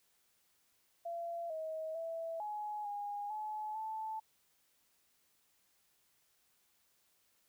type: tone with pitch steps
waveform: sine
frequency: 681 / 635 / 659 / 841 / 819 / 855 / 876 Hz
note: F5 / D#5 / E5 / G#5 / G#5 / A5 / A5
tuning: -44 / +35 / -1 / +22 / -24 / -50 / -8 cents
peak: -38 dBFS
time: 1.05-4.2 s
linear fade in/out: 10 ms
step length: 450 ms
effects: white hiss -74 dBFS RMS until 7.48 s